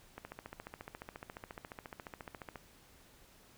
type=click train; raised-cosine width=0.5 ms; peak=-29 dBFS; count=35; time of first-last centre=0.18-2.558 s; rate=14.3 Hz; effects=pink hiss -62 dBFS RMS until 3.57 s